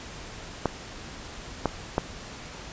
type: clicks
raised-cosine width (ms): 1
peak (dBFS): -8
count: 3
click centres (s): 0.657 / 1.657 / 1.981
effects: pink hiss -41 dBFS RMS until 2.72 s + resampled to 16000 Hz